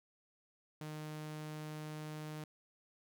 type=tone; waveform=sawtooth; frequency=153.4 Hz; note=D#3; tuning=24 cents flat; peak=-39 dBFS; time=0.81-2.44 s; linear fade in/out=2 ms; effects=none